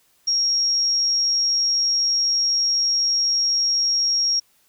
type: tone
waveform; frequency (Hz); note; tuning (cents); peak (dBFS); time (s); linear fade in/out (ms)
sine; 5588; F8; 0; -17; 0.27-4.4; 10
effects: white hiss -61 dBFS RMS until 4.68 s